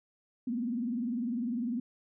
sine tone with vibrato, 239.1 Hz, A#3, 44 cents sharp, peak -30 dBFS, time 0.47-1.8 s, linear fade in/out 5 ms, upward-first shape sine, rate 20 Hz, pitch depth 150 cents each way, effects none

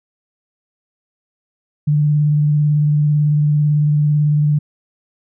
sine tone with vibrato, 148.8 Hz, D3, 23 cents sharp, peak -11 dBFS, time 1.87-4.59 s, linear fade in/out 10 ms, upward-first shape triangle, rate 18 Hz, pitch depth 26 cents each way, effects none

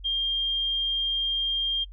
sine tone, 3204 Hz, G7, 37 cents sharp, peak -23 dBFS, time 0.04-1.85 s, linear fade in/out 20 ms, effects noise-tail reverb RT60 0.1 s tail -25 dB re dry + added 46 Hz sine -40 dBFS peak until 1.92 s

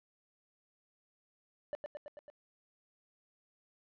triangle tone with echo, 589 Hz, D5, 5 cents sharp, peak -33 dBFS, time 1.73-1.75 s, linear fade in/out 0 ms, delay 110 ms, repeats 5, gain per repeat -3 dB, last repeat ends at 2.3 s, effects low-pass 3000 Hz 12 dB/octave

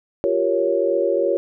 sine chord, G half-diminished seventh, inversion third, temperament equal, 349.2 / 392 / 466.2 / 554.4 Hz, F4 / G4 / Bb4 / Db5, 0 / 0 / 0 / 0 cents, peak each -23 / -23 / -23 / -20 dBFS, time 0.24-1.37 s, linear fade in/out 0 ms, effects none

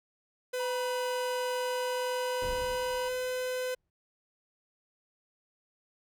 45% pulse tone with pitch glide, 503 to 507.1 Hz, B4 to B4, +32 to +46 cents, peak -31 dBFS, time 0.53-3.75 s, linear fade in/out 10 ms, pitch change +14 cents, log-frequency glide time 1.52-3.47 s
harmonic tone, 966 Hz, B5, 39 cents flat, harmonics 1 / 3 / 5 / 7 / 9 / 10, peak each -36 / -46 / -51 / -61 / -59 / -61 dBFS, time 0.59-3.09 s, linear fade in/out 10 ms
brown noise with exponential decay, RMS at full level -39 dBFS, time 2.42-3.9 s, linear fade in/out 2 ms, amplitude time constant 320 ms
effects none

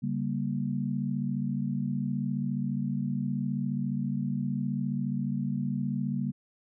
sine chord, G diminished, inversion second, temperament just, 141.12 / 196 / 235.2 Hz, Db3 / G3 / Bb3, +31 / 0 / +16 cents, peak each -32 dBFS, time 0.02-6.32 s, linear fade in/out 20 ms, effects none

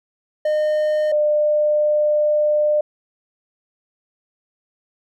triangle / sine tone pair in turn, 610 / 600.2 Hz, D#5 / D5, -34 / +38 cents, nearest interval unison, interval 28 cents, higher first, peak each -14 dBFS, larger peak neither, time 0.45-1.12 / 1.12-2.81 s, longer second, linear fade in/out 5 ms, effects none

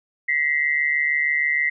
sine tone pair together, 1925.6 / 2072 Hz, B6 / C7, -44 / -17 cents, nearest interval minor second, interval 127 cents, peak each -21 / -21 dBFS, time 0.28-1.7 s, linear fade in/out 10 ms, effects none

